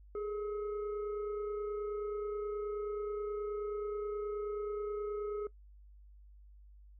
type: tone with frequency modulation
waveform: sine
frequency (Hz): 415.3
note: G#4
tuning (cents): 0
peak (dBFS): -35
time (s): 0.15-5.47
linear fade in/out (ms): 2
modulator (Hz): 860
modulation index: 0.49
effects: noise-tail reverb RT60 0.1 s tail -19 dB re dry + added 50 Hz sine -54 dBFS peak until 6.99 s